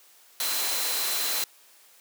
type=tone in noise; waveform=sine; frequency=4064 Hz; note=B7; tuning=49 cents sharp; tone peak=-33 dBFS; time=0.4-1.44 s; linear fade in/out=2 ms; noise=white; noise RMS=-28 dBFS; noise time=0.4-1.44 s; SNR=-8 dB; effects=white hiss -56 dBFS RMS until 2 s + high-pass 400 Hz 12 dB/octave